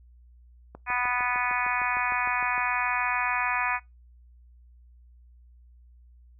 click train, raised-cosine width 1 ms, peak -27 dBFS, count 13, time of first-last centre 0.75-2.579 s, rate 6.56 Hz
harmonic tone, 246.8 Hz, B3, 1 cent flat, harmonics 3 / 4 / 5 / 6 / 7 / 8 / 9 / 10, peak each -34 / -30 / -33 / -35 / -31 / -36 / -34 / -31 dBFS, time 0.86-3.8 s, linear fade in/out 50 ms
effects noise-tail reverb RT60 0.2 s tail -23 dB re dry + added 60 Hz sine -51 dBFS peak until 6.39 s

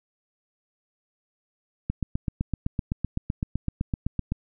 click train, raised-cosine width 5 ms, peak -13 dBFS, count 20, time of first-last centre 1.9-4.32 s, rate 7.85 Hz, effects none

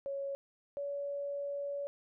sine tone pair in turn, 554.4 / 567 Hz, C#5 / C#5, 0 / +39 cents, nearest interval unison, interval 39 cents, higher second, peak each -35 / -35 dBFS, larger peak neither, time 0.06-0.35 / 0.77-1.87 s, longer second, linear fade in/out 0 ms, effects none

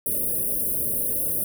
white band-stop noise, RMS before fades -25 dBFS, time 0.06-1.44 s, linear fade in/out 2 ms, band 620 to 9300 Hz, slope 96 dB/octave, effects none

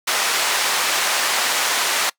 pink band-pass noise, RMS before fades -20 dBFS, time 0.07-2.1 s, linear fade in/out 10 ms, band 850 to 10000 Hz, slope 12 dB/octave, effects noise-tail reverb RT60 0.1 s tail -23 dB re dry

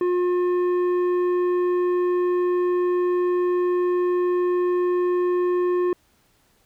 sine tone with tanh clipping, 357.3 Hz, F4, 40 cents sharp, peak -20 dBFS, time 0.01-5.93 s, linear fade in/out 2 ms, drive 9 dB, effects pink hiss -62 dBFS RMS until 6.65 s

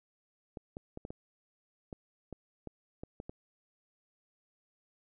clicks, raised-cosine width 2 ms, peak -28 dBFS, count 11, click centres 0.572 / 0.769 / 0.974 / 1.051 / 1.105 / 1.928 / 2.327 / 2.673 / 3.035 / 3.201 / 3.295 s, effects none

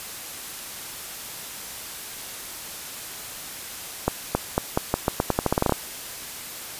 accelerating click train, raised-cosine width 1 ms, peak -5 dBFS, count 16, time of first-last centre 4.08-5.723 s, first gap 270 ms, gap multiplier 0.85, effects white hiss -36 dBFS RMS until 6.79 s + resampled to 32000 Hz

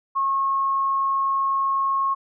sine tone, 1088 Hz, C#6, 33 cents flat, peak -19 dBFS, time 0.15-2.15 s, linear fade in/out 20 ms, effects none

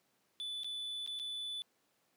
triangle tone with dropouts, 3482 Hz, A7, 19 cents flat, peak -37 dBFS, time 0.4-1.62 s, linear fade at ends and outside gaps 0 ms, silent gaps 0.634-0.645 / 1.063-1.075 / 1.191-1.197 s, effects pink hiss -75 dBFS RMS until 2.16 s + high-pass 200 Hz 12 dB/octave

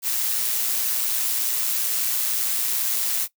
blue noise with amplitude modulation, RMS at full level -22 dBFS, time 0.02-3.28 s, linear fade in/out 50 ms, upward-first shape sine, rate 118 Hz, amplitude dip 35%, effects noise-tail reverb RT60 0.1 s tail -18 dB re dry

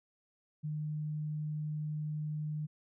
sine tone, 152 Hz, D#3, 40 cents flat, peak -34 dBFS, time 0.63-2.67 s, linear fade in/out 20 ms, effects none

